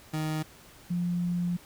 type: tone pair in turn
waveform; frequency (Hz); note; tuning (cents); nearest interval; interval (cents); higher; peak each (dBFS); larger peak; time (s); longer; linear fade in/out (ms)
30% pulse / sine; 155.56 / 175.42; D#3 / F3; 0 / +8; major second; 208; second; -26; neither; 0.13-0.43 / 0.9-1.57; second; 10
effects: pink hiss -53 dBFS RMS until 1.65 s